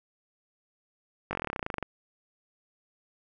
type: slowing click train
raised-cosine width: 0.5 ms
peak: -16 dBFS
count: 18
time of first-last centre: 1.31-1.827 s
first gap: 20 ms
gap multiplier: 1.05
effects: none